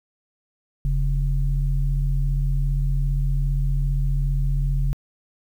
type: tone pair together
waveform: sine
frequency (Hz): 41.2 / 138.59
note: E1 / C#3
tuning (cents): 0 / 0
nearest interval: octave + major sixth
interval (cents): 2100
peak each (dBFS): -19 / -23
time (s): 0.85-4.93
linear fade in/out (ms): 0
effects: tanh soft clip ceiling -11 dBFS + 9-bit